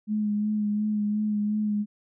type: tone with vibrato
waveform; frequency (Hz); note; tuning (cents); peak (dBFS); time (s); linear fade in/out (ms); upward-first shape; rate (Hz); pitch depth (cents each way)
sine; 210.3; G#3; +22; -23; 0.07-1.86; 50; sine; 2.8; 24
effects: none